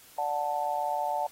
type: chord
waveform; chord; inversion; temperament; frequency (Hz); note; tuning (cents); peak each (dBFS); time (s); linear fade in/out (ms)
sine; D major; none; just; 587.3 / 734.2 / 881; D5 / F#5 / A5; 0 / -14 / +2; -34 / -31 / -30; 0.18-1.27; 5
effects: white hiss -54 dBFS RMS until 1.31 s + AAC 48 kbps